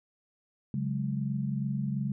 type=chord; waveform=sine; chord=C# suspended fourth; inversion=none; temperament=equal; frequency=138.59 / 185 / 207.7 Hz; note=C#3 / F#3 / G#3; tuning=0 / 0 / 0 cents; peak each=-31 / -36 / -33 dBFS; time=0.74-2.12 s; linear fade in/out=2 ms; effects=none